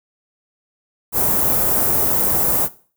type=band-stop noise; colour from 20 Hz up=white; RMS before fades=-17 dBFS; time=1.12-2.69 s; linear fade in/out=50 ms; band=800 to 15000 Hz; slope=12 dB/octave; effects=noise-tail reverb RT60 0.4 s tail -17 dB re dry